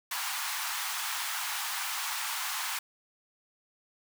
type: high-pass noise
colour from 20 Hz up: pink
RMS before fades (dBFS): -34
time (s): 0.11-2.79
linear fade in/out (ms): 5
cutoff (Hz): 830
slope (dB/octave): 48
effects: none